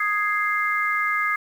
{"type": "chord", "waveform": "sine", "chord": "Ab major", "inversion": "second", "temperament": "equal", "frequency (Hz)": [1244.5, 1661.2, 2093], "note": ["Eb6", "Ab6", "C7"], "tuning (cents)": [0, 0, 0], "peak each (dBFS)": [-24, -26, -24], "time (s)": [0, 1.36], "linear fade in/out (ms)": 5, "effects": ["8-bit"]}